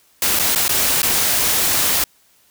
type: noise with dropouts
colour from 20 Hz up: white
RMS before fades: -17 dBFS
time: 0.22-2.04 s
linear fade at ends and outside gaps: 2 ms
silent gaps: 0.391-0.395 / 0.55-0.558 / 0.681-0.692 / 1.019-1.03 s
effects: white hiss -56 dBFS RMS until 2.5 s